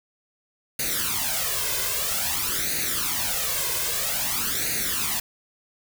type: noise with flanger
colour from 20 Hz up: white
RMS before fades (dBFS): -26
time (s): 0.79-5.2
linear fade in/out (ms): 5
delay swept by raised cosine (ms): 0.46 to 1.96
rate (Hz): 0.51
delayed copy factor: +0.75
effects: none